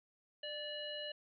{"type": "harmonic tone with a mistuned harmonic", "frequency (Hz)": 582, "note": "D5", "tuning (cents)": -16, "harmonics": [1, 3, 5, 7], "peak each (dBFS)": [-45, -50, -44, -50], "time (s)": [0.43, 1.12], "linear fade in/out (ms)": 5, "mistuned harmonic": 1, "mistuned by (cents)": 40, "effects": []}